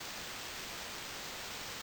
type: noise with sample-and-hold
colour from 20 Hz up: white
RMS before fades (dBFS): -44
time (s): 0-1.82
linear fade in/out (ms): 10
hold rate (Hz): 11025
effects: none